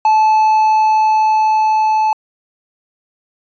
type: tone with level ramp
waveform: triangle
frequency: 868 Hz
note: A5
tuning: 24 cents flat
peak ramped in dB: -6 to -9 dBFS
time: 0.05-2.13 s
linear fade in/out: 2 ms
effects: resampled to 16000 Hz